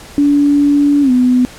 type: tone with pitch glide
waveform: sine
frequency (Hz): 287.6 to 250.4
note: D4 to B3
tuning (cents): -36 to +24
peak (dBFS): -7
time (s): 0.18-1.45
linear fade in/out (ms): 0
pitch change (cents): -240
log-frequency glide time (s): 1.02-1.11
effects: pink hiss -35 dBFS RMS until 1.58 s + low-pass 11000 Hz 12 dB/octave